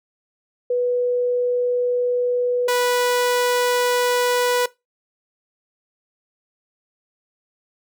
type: tone pair in turn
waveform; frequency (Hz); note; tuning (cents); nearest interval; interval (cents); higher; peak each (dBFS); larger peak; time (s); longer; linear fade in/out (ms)
sine / sawtooth; 491.4 / 491.4; B4 / B4; -9 / -9; unison; 0; neither; -17 / -13; second; 0.7-2.68 / 2.68-4.66; neither; 5
effects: noise-tail reverb RT60 0.2 s tail -19 dB re dry